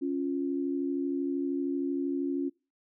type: tone pair together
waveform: sine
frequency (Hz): 276.7 / 349.6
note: C#4 / F4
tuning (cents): -3 / +2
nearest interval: major third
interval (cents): 405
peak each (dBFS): -29 / -33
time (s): 0.01-2.5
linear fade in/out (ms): 20
effects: noise-tail reverb RT60 0.3 s tail -23 dB re dry